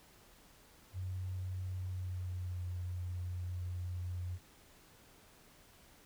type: tone with pitch glide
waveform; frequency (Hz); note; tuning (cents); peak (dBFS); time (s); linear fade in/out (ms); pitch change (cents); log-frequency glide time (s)
sine; 92.5 to 89.5; F#2 to F2; 0 to +43; -37; 0.93-4.39; 50; -57; 1.78-2.59
effects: pink hiss -62 dBFS RMS until 6.05 s